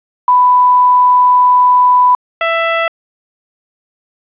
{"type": "tone pair in turn", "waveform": ["sine", "15% pulse"], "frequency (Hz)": [994, 663.4], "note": ["B5", "E5"], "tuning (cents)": [11, 11], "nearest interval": "perfect fifth", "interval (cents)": 700, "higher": "first", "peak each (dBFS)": -5, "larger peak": "neither", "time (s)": [[0.28, 2.15], [2.41, 2.88]], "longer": "first", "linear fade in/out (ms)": 2, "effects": ["resampled to 8000 Hz", "7-bit"]}